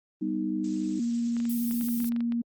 sine chord, G augmented, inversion none, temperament equal, 196 / 246.9 / 311.1 Hz, G3 / B3 / D#4, 0 / 0 / 0 cents, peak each -32 / -33 / -29 dBFS, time 0.21-1 s, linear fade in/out 10 ms
violet noise, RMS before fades -37 dBFS, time 0.64-2.09 s, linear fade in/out 0 ms
sine tone, 235.2 Hz, A#3, 16 cents sharp, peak -25 dBFS, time 0.99-2.42 s, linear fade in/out 10 ms
clicks, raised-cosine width 0.3 ms, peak -28 dBFS, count 12, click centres 1.367 / 1.402 / 1.454 / 1.711 / 1.811 / 1.887 / 2.003 / 2.044 / 2.121 / 2.163 / 2.206 / 2.322 s
effects Opus 24 kbps

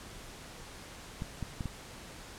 clicks, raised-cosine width 5 ms, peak -23 dBFS, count 4, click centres 1.221 / 1.427 / 1.608 / 1.657 s, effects pink hiss -48 dBFS RMS until 2.38 s + low-pass 10000 Hz 12 dB/octave

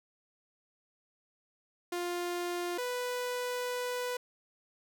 sawtooth tone pair in turn, 351.2 / 494.4 Hz, F4 / B4, +10 / +2 cents, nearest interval tritone, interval 592 cents, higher second, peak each -29 / -29 dBFS, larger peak neither, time 1.92-2.78 / 2.78-4.17 s, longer second, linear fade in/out 5 ms, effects none

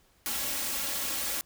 white noise with comb filter, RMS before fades -32 dBFS, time 0.26-1.41 s, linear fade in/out 0 ms, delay 3.6 ms, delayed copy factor +0.75, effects pink hiss -65 dBFS RMS until 1.45 s

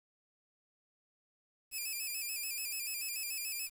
5% pulse tone with vibrato, 2489 Hz, D#7, in tune, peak -28 dBFS, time 1.71-3.7 s, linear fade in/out 50 ms, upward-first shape square, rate 6.9 Hz, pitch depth 65 cents each way, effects 9-bit

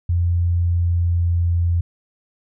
sine tone with pitch glide, 86.6 to 85.9 Hz, F2 to F2, -14 to -28 cents, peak -15 dBFS, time 0.09-1.81 s, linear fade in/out 5 ms, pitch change -14 cents, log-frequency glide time 0.61-1.49 s, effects none

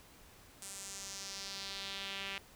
sawtooth tone with band-pass filter sweep, 196 Hz, G3, in tune, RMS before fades -44 dBFS, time 0.62-2.38 s, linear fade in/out 0 ms, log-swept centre 8700 to 2700 Hz, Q 2.3, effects pink hiss -59 dBFS RMS until 2.55 s

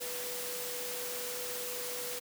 sine tone in noise, 492.6 Hz, B4, 5 cents flat, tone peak -42 dBFS, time 0-2.2 s, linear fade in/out 20 ms, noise white, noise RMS -39 dBFS, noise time 0-2.2 s, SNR -6 dB, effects high-pass 150 Hz 12 dB/octave

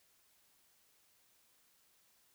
silence, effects white hiss -71 dBFS RMS until 2.34 s

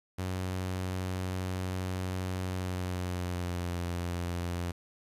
sawtooth tone with pitch glide, 92.5 to 87.31 Hz, F#2 to F2, 0 to 0 cents, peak -28 dBFS, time 0.18-4.72 s, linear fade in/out 10 ms, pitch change -100 cents, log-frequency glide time 2.49-3.78 s, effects resampled to 32000 Hz + 10-bit

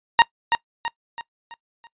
sawtooth tone with echo, 932.3 Hz, A#5, in tune, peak -5 dBFS, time 0.19-0.22 s, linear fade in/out 0 ms, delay 330 ms, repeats 5, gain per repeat -7 dB, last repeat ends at 1.87 s, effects noise-tail reverb RT60 0.1 s tail -22 dB re dry + resampled to 8000 Hz

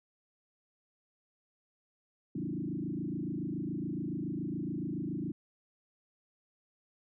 sine tone with frequency modulation, 235.1 Hz, A#3, 15 cents sharp, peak -33 dBFS, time 2.35-5.32 s, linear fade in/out 5 ms, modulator 27.1 Hz, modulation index 3.5, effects none

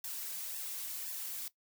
blue noise with flanger, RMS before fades -41 dBFS, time 0.04-1.48 s, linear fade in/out 2 ms, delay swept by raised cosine 1.1 to 4.5 ms, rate 1.9 Hz, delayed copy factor +0.8, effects noise-tail reverb RT60 0.1 s tail -17 dB re dry

